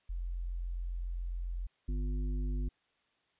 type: tone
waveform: sine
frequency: 43.65 Hz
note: F1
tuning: in tune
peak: -34 dBFS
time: 0.09-1.67 s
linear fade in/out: 10 ms
type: harmonic tone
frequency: 50.1 Hz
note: G1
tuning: 38 cents sharp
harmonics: 1 / 3 / 5 / 7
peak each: -31 / -45 / -44 / -52 dBFS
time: 1.88-2.69 s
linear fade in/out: 10 ms
effects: white hiss -74 dBFS RMS until 3.39 s + resampled to 8000 Hz

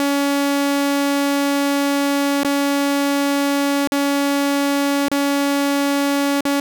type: tone with dropouts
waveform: sawtooth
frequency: 281.9 Hz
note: C#4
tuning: 29 cents sharp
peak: -12 dBFS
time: 0-6.6 s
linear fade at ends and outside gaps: 1 ms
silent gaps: 2.433-2.447 / 3.874-3.92 / 5.084-5.115 / 6.408-6.452 s
effects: none

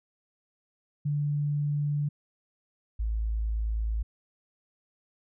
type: tone pair in turn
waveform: sine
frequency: 146.2 / 54.63 Hz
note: D3 / A1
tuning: -7 / -12 cents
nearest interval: octave + perfect fourth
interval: 1705 cents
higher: first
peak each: -25 / -26 dBFS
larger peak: first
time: 1.05-2.09 / 2.99-4.03 s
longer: neither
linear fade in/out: 10 ms
effects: none

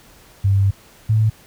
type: tone pair in turn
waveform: sine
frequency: 98.3 / 109.2 Hz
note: G2 / A2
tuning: +5 / -13 cents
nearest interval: major second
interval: 182 cents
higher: second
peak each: -12 / -12 dBFS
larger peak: neither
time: 0.44-0.71 / 1.09-1.3 s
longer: first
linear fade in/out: 10 ms
effects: pink hiss -48 dBFS RMS until 1.46 s

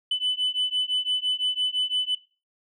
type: beating tone pair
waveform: sine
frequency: 3000 / 3005.9 Hz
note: F#7 / F#7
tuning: +23 / +27 cents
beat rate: 5.9 Hz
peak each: -24 dBFS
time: 0.11-2.15 s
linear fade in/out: 5 ms
effects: noise-tail reverb RT60 0.3 s tail -18 dB re dry + tanh soft clip ceiling -19 dBFS

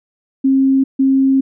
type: tone pair in turn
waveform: sine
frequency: 268.2 / 268.2 Hz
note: C4 / C4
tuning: +43 / +43 cents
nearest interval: unison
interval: 0 cents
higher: neither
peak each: -9 dBFS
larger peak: neither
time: 0.44-0.84 / 0.99-1.41 s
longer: second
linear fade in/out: 10 ms
effects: none

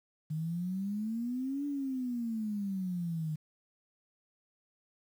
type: exponential two-way sweep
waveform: sine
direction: up then down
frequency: 152.3 to 289.9 to 152.3 Hz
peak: -32 dBFS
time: 0.3-3.36 s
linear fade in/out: 10 ms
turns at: 1.66 s
effects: 10-bit

